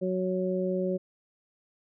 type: harmonic tone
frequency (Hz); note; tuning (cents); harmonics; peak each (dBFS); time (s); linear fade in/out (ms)
185; F#3; 0; 1 / 2 / 3; -30 / -30 / -31; 0.01-0.98; 20
effects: none